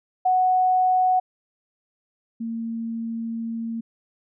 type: tone pair in turn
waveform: sine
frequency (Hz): 740 / 228.4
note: F#5 / A#3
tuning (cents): 0 / -35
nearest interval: octave + minor sixth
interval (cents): 2035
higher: first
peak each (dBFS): -16 / -26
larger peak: first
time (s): 0.25-1.2 / 2.4-3.81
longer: second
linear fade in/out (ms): 10
effects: none